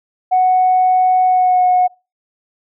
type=tone with pitch glide; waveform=sine; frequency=740 to 729.4 Hz; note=F#5 to F#5; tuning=0 to -25 cents; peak=-8 dBFS; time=0.31-1.88 s; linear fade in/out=20 ms; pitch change=-25 cents; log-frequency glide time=1.25-1.64 s; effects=noise-tail reverb RT60 0.3 s tail -26 dB re dry + tanh soft clip ceiling -5 dBFS